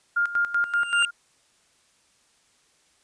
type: tone with tremolo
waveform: sine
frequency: 1407 Hz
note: F6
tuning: 12 cents sharp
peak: -19 dBFS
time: 0.16-1.11 s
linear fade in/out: 10 ms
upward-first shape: square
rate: 5.2 Hz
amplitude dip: 75%
type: tone with exponential growth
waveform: square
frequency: 2794 Hz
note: F7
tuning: in tune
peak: -18 dBFS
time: 0.64-1.05 s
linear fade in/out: 1 ms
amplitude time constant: 88 ms
effects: white hiss -63 dBFS RMS until 3.03 s + resampled to 22050 Hz